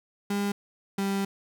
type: tone pair in turn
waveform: 35% pulse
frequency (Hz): 201.9 / 196.83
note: G#3 / G3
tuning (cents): -49 / +7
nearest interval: unison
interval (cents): 44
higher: first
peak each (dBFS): -24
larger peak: neither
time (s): 0.3-0.52 / 0.98-1.25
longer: second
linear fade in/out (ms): 5
effects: none